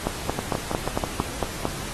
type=two click trains; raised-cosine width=1 ms; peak=-11 / -9 dBFS; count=6 / 8; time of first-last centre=0.39-1.2 / 0.07-1.654 s; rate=6.17 / 4.42 Hz; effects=pink hiss -34 dBFS RMS until 1.93 s + AAC 32 kbps